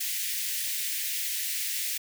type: high-pass noise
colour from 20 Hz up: white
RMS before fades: -31 dBFS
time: 0-1.98 s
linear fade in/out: 10 ms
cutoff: 1800 Hz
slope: 48 dB/octave
effects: none